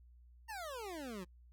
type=exponential sweep; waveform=25% pulse; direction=down; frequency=936 to 171.6 Hz; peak=-39 dBFS; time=0.48-1.25 s; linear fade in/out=20 ms; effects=noise-tail reverb RT60 0.1 s tail -25 dB re dry + added 60 Hz sine -58 dBFS peak until 1.52 s